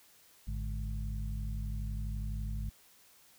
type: harmonic tone with a mistuned harmonic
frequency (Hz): 51.91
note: G#1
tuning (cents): 0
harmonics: 1 / 2 / 3 / 4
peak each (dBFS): -35 / -41 / -45 / -47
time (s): 0.47-2.7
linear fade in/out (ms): 10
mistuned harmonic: 3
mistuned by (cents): -130
effects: white hiss -62 dBFS RMS until 3.38 s